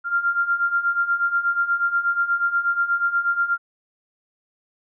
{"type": "beating tone pair", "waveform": "sine", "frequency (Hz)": [1387, 1395.3], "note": ["F6", "F6"], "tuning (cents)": [-12, -2], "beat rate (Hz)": 8.3, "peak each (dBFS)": [-24, -20], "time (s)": [0.04, 3.58], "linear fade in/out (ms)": 50, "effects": []}